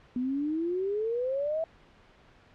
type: exponential sweep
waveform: sine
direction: up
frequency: 243.7 to 660 Hz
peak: -27 dBFS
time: 0.16-1.64 s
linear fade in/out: 2 ms
effects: pink hiss -58 dBFS RMS until 2.54 s + low-pass 3000 Hz 12 dB/octave